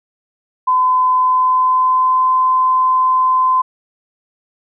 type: tone with pitch glide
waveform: sine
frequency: 1017 to 1028.2 Hz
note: C6 to C6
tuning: -50 to -31 cents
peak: -10 dBFS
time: 0.67-3.62 s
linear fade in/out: 10 ms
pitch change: +19 cents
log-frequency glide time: 1.15-2.31 s
effects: none